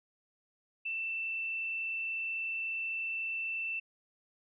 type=tone with frequency modulation; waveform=sine; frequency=2669 Hz; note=E7; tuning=21 cents sharp; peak=-33 dBFS; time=0.85-3.8 s; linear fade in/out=10 ms; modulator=36.4 Hz; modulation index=0.76; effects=none